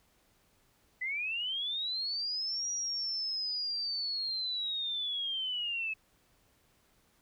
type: linear two-way sweep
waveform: sine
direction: up then down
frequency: 1978 to 5770 to 2576 Hz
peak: -32 dBFS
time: 1.01-5.94 s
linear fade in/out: 10 ms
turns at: 2.7 s
effects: pink hiss -69 dBFS RMS until 7.21 s